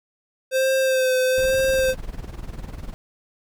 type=tone with vibrato; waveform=square; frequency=521 Hz; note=C5; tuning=7 cents flat; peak=-18 dBFS; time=0.51-1.95 s; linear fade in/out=50 ms; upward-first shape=sine; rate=1.1 Hz; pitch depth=29 cents each way
type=noise with tremolo; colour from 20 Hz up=brown; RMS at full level=-30 dBFS; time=1.38-2.94 s; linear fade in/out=0 ms; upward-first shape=sine; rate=20 Hz; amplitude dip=75%
effects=none

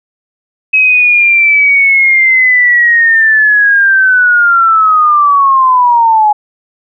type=linear sweep; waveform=sine; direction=down; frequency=2556 to 830.6 Hz; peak=-4 dBFS; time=0.73-6.33 s; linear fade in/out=10 ms; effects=none

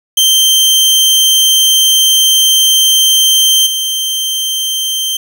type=tone with level steps; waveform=sawtooth; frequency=3136 Hz; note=G7; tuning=in tune; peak=-3 / -10 dBFS; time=0.17-5.17 s; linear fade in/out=5 ms; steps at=3.66 s; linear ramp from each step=10 ms; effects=7-bit

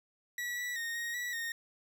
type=tone with pitch steps; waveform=40% pulse; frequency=1937 / 1951 / 1850 / 1872 / 1944 / 1848 Hz; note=B6 / B6 / A#6 / A#6 / B6 / A#6; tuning=-34 / -22 / -14 / +7 / -28 / -16 cents; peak=-34 dBFS; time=0.38-1.52 s; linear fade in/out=2 ms; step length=190 ms; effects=none

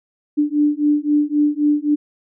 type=beating tone pair; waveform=sine; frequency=293.7 / 297.5 Hz; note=D4 / D4; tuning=0 / +22 cents; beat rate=3.8 Hz; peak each=-17 dBFS; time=0.37-1.96 s; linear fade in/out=20 ms; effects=none

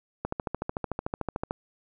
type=click train; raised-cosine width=1 ms; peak=-15 dBFS; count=18; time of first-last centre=0.25-1.509 s; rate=13.5 Hz; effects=none

